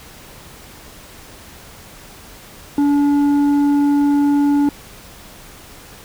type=tone with tanh clipping; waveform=triangle; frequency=287.1 Hz; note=D4; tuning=39 cents flat; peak=-13 dBFS; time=2.78-4.69 s; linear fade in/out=2 ms; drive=11 dB; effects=pink hiss -40 dBFS RMS until 6.04 s